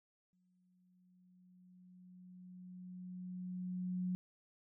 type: tone with exponential growth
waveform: sine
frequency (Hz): 181.9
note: F#3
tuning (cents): -29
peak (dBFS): -34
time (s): 0.33-4.15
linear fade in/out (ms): 0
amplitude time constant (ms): 830
effects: none